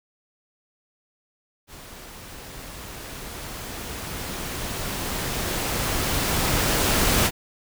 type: noise with level ramp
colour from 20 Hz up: pink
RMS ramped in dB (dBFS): -43 to -19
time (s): 1.67-7.31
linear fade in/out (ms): 50
effects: none